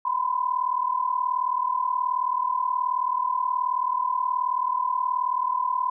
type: tone pair together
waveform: sine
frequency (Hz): 988 / 1026.7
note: B5 / C6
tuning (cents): 0 / -33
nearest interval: minor second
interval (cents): 67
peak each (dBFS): -25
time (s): 0.05-5.9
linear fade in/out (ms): 5
effects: none